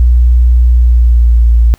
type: tone with pitch glide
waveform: sine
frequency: 60.3 to 57.74 Hz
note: B1 to A#1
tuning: -41 to -16 cents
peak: -3 dBFS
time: 0-1.74 s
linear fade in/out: 0 ms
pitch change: -75 cents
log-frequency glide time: 0.73-1.47 s
effects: pink hiss -47 dBFS RMS until 1.78 s